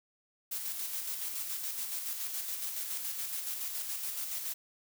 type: noise with tremolo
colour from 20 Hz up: blue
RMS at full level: -36 dBFS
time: 0.51-4.54 s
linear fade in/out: 10 ms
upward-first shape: square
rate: 7.1 Hz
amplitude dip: 35%
effects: none